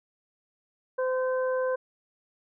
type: harmonic tone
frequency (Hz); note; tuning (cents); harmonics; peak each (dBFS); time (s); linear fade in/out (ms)
514; C5; -31; 1 / 2 / 3; -25 / -35 / -37; 0.98-1.76; 10
effects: none